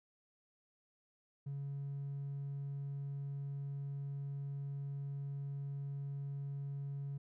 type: tone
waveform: triangle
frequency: 140 Hz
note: C#3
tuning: 18 cents sharp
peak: -36 dBFS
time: 1.46-7.18 s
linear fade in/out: 10 ms
effects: tanh soft clip ceiling -35 dBFS